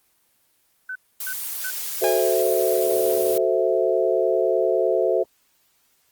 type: tone bursts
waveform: sine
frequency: 1513 Hz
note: F#6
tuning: 38 cents sharp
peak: -28 dBFS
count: 3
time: 0.89-1.705 s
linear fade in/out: 5 ms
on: 65 ms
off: 310 ms
type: noise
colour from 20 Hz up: blue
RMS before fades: -29 dBFS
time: 1.2-3.38 s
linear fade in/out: 5 ms
type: chord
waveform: sine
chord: F# half-diminished seventh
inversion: none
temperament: equal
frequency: 370 / 440 / 523.3 / 659.3 Hz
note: F#4 / A4 / C5 / E5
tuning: 0 / 0 / 0 / 0 cents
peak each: -23 dBFS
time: 2.01-5.24 s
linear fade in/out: 20 ms
type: tone with exponential decay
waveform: sawtooth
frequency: 817 Hz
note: G#5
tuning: 29 cents flat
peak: -19 dBFS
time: 2.04-2.6 s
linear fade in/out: 0 ms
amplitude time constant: 120 ms
effects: white hiss -64 dBFS RMS until 6.11 s + Opus 24 kbps